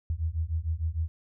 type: beating tone pair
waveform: sine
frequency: 77.78 / 84.38 Hz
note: D#2 / E2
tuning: 0 / +41 cents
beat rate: 6.6 Hz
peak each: -30 dBFS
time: 0.1-1.08 s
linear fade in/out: 0 ms
effects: none